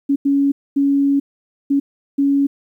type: tone bursts at uneven times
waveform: sine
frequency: 279.5 Hz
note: C#4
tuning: 14 cents sharp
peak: -12 dBFS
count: 5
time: 0.09-0.16 / 0.25-0.52 / 0.76-1.2 / 1.7-1.8 / 2.18-2.47 s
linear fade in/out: 10 ms
effects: 9-bit